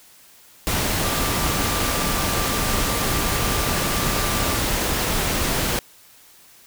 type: tone in noise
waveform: sine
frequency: 1181 Hz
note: D6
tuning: 9 cents sharp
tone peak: -31 dBFS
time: 1.04-4.57 s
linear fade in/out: 0 ms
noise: pink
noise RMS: -22 dBFS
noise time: 0.67-5.79 s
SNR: -12 dB
effects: white hiss -50 dBFS RMS until 6.66 s